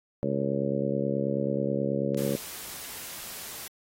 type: harmonic tone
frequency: 69.3 Hz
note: C#2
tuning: in tune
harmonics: 2 / 3 / 4 / 5 / 6 / 7 / 8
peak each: -33 / -31 / -34 / -35 / -35 / -33 / -32 dBFS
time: 0.23-2.36 s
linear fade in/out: 0 ms
type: click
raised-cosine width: 0.2 ms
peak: -27 dBFS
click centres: 2.146 s
type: noise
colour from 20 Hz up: white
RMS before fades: -40 dBFS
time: 2.17-3.68 s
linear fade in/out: 5 ms
effects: AAC 48 kbps